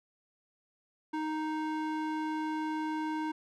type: tone with band-pass filter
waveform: square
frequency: 311.1 Hz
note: D#4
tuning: in tune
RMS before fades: -34 dBFS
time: 1.13-3.32 s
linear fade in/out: 10 ms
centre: 770 Hz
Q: 0.92
effects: none